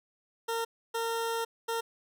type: tone bursts at uneven times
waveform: 20% pulse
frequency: 458.6 Hz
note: A#4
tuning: 28 cents flat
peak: -25 dBFS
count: 3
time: 0.48-0.65 / 0.94-1.45 / 1.68-1.81 s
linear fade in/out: 10 ms
effects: none